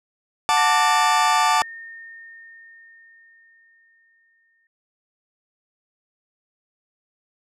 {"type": "chord", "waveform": "40% pulse", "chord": "D major", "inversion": "first", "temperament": "just", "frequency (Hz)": [734.2, 881, 1174.7], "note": ["F#5", "A5", "D6"], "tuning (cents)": [-14, 2, 0], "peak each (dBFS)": [-22, -18, -19], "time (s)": [0.49, 1.62], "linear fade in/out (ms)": 0}
{"type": "tone with exponential decay", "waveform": "sine", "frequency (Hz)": 1829, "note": "A#6", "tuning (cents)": -33, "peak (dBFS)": -23, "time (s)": [0.57, 4.67], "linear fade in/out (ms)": 2, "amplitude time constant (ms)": 890}
{"effects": ["low-pass 9000 Hz 12 dB/octave"]}